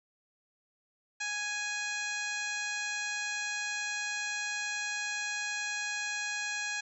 harmonic tone, 830.6 Hz, G#5, in tune, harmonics 1 / 2 / 3 / 4 / 5 / 6 / 7 / 8 / 9, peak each -45 / -36 / -38 / -46 / -43 / -52 / -45 / -44 / -46 dBFS, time 1.2-6.81 s, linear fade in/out 10 ms, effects none

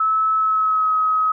sine tone with pitch glide, 1300 to 1271 Hz, E6 to D#6, -24 to +36 cents, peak -15 dBFS, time 0-1.32 s, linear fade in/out 5 ms, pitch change -40 cents, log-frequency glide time 0.36-0.94 s, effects none

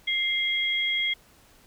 sine tone pair together, 2104 / 3284 Hz, C7 / G#7, +9 / -20 cents, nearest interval minor sixth, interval 771 cents, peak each -26 dBFS, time 0.07-1.14 s, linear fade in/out 10 ms, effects pink hiss -57 dBFS RMS until 1.66 s

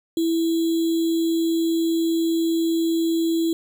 sine tone with sample-and-hold, 330 Hz, E4, 2 cents sharp, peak -18 dBFS, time 0.17-3.53 s, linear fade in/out 2 ms, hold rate 3675 Hz, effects none

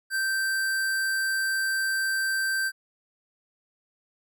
square tone, 1562 Hz, G6, 7 cents flat, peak -25 dBFS, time 0.1-2.72 s, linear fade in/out 50 ms, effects none

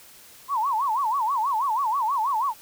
sine tone with vibrato, 987.8 Hz, B5, in tune, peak -21 dBFS, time 0.48-2.54 s, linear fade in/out 50 ms, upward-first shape sine, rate 6.2 Hz, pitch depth 250 cents each way, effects white hiss -49 dBFS RMS until 2.61 s

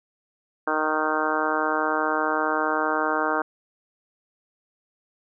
harmonic tone, 155.1 Hz, D#3, 5 cents flat, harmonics 2 / 3 / 4 / 5 / 6 / 7 / 8 / 9 / 10, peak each -30 / -30 / -30 / -30 / -30 / -30 / -30 / -30 / -30 dBFS, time 0.67-3.42 s, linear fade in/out 5 ms, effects none

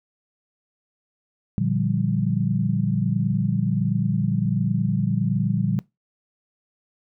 sine chord, G minor seventh, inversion first, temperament equal, 116.54 / 146.83 / 174.61 / 196 Hz, Bb2 / D3 / F3 / G3, 0 / 0 / 0 / 0 cents, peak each -25 dBFS, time 1.58-5.79 s, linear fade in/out 0 ms, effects noise-tail reverb RT60 0.2 s tail -21 dB re dry

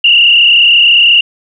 sine tone with frequency modulation, 2824 Hz, F7, 19 cents sharp, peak -3 dBFS, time 0.04-1.21 s, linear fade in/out 5 ms, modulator 34.2 Hz, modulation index 2.7, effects none

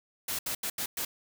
white noise bursts at uneven times, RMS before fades -33 dBFS, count 5, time 0.28-0.39 / 0.46-0.55 / 0.63-0.7 / 0.78-0.86 / 0.97-1.05 s, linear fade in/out 5 ms, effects none

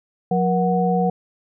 sine tone cluster, 179.7 / 475.6 / 739 Hz, F3 / A#4 / F#5, +50 / +35 / -2 cents, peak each -19 / -22 / -21 dBFS, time 0.31-1.1 s, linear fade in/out 5 ms, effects none

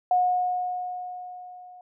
sine tone with level ramp, 725 Hz, F#5, 35 cents flat, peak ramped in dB -17 to -44 dBFS, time 0.11-1.81 s, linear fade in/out 2 ms, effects none

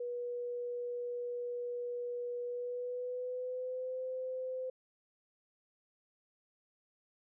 sine tone with pitch glide, 485.3 to 514.2 Hz, B4 to C5, -30 to -30 cents, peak -36 dBFS, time 0-4.7 s, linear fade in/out 5 ms, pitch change +100 cents, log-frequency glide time 2.43-4.02 s, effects none

